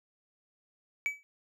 triangle tone with exponential decay, 2290 Hz, D7, 44 cents flat, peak -23 dBFS, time 1.06-1.23 s, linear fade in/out 0 ms, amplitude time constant 36 ms, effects none

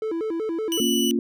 triangle tone with vibrato, 381.1 Hz, G4, 49 cents flat, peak -22 dBFS, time 0.02-0.8 s, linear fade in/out 2 ms, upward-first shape square, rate 5.3 Hz, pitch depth 240 cents each way
sawtooth tone, 2960 Hz, F#7, in tune, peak -21 dBFS, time 0.72-1.11 s, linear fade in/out 0 ms
sine chord, Bb minor, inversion none, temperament equal, 233.1 / 277.2 / 349.2 Hz, Bb3 / Db4 / F4, 0 / 0 / 0 cents, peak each -23 / -25 / -25 dBFS, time 0.8-1.19 s, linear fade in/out 2 ms
effects none

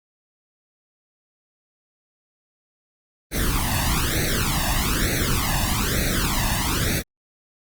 pink noise with flanger, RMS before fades -22 dBFS, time 3.31-7.03 s, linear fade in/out 50 ms, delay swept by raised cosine 0.48 to 1.12 ms, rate 1.1 Hz, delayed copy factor +1, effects Opus 24 kbps

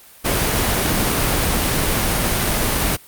pink noise, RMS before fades -18 dBFS, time 0.24-2.97 s, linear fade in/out 20 ms, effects white hiss -45 dBFS RMS until 3.07 s + Opus 32 kbps

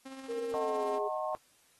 sawtooth tone with tremolo, 266.5 Hz, C4, 32 cents sharp, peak -38 dBFS, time 0.05-0.99 s, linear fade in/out 10 ms, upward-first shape sine, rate 16 Hz, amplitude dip 40%
sine tone with pitch glide, 466.2 to 415.3 Hz, A#4 to G#4, 0 to 0 cents, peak -33 dBFS, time 0.28-1.09 s, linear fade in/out 20 ms, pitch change -200 cents, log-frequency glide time 0.49-0.85 s
sine chord, D# diminished seventh, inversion none, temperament just, 622.3 / 746.7 / 896 / 1075.3 Hz, D#5 / F#5 / A5 / C6, 0 / +16 / +31 / +47 cents, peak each -35 / -38 / -41 / -38 dBFS, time 0.54-1.35 s, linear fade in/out 0 ms
effects white hiss -66 dBFS RMS until 1.79 s + AAC 32 kbps

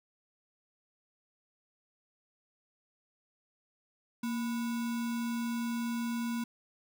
sine tone with sample-and-hold, 233.5 Hz, A#3, 3 cents sharp, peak -31 dBFS, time 4.23-6.44 s, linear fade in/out 5 ms, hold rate 1225 Hz, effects none

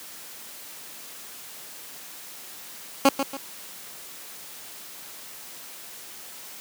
15% pulse tone with echo, 274 Hz, C#4, 20 cents flat, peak -7 dBFS, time 3.05-3.09 s, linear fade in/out 2 ms, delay 140 ms, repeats 2, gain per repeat -9 dB, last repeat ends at 3.37 s, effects white hiss -42 dBFS RMS until 6.6 s + high-pass 150 Hz 12 dB/octave

